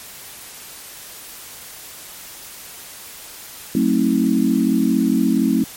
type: chord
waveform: sine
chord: F# diminished seventh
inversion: none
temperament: just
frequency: 185 / 222 / 266.4 / 319.7 Hz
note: F#3 / A3 / C4 / Eb4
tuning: 0 / +16 / +31 / +47 cents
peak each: -22 / -18 / -18 / -21 dBFS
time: 3.75-5.64 s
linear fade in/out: 2 ms
effects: white hiss -37 dBFS RMS until 5.76 s + MP3 64 kbps